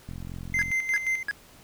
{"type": "click train", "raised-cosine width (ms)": 5, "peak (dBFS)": -26, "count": 28, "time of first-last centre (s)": [0.09, 0.705], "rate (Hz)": 43.9}
{"type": "tone with tremolo", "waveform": "triangle", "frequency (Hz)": 2077, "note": "C7", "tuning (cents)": -13, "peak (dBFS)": -21, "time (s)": [0.54, 1.23], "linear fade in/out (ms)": 2, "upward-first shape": "square", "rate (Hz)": 5.7, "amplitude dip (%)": 60}
{"type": "tone bursts", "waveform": "triangle", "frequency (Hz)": 1661.2, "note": "G#6", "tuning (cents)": 0, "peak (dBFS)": -23, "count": 3, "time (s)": [0.59, 1.311], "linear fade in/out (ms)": 0, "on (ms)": 27, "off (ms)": 320}
{"effects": ["pink hiss -53 dBFS RMS until 1.63 s"]}